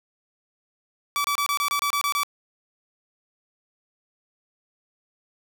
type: tone bursts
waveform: sawtooth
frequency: 1152 Hz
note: D6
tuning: 34 cents flat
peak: -18 dBFS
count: 10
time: 1.16-2.233 s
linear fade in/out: 0 ms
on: 83 ms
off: 27 ms
effects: 10-bit